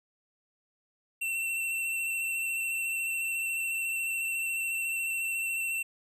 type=tone with vibrato; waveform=square; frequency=2700 Hz; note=E7; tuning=41 cents sharp; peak=-30 dBFS; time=1.21-5.83 s; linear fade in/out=10 ms; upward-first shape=square; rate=14 Hz; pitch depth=16 cents each way; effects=none